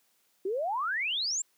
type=exponential sweep; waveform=sine; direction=up; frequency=361.7 to 7660 Hz; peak=-28 dBFS; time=0.45-1.42 s; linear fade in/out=5 ms; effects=white hiss -70 dBFS RMS until 1.57 s + high-pass 150 Hz 12 dB/octave